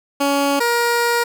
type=tone pair in turn; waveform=15% pulse; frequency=281 / 473.3 Hz; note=C#4 / A#4; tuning=+24 / +26 cents; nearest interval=major sixth; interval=902 cents; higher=second; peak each=-9 / -9 dBFS; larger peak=neither; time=0.2-0.6 / 0.6-1.24 s; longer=second; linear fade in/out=10 ms; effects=none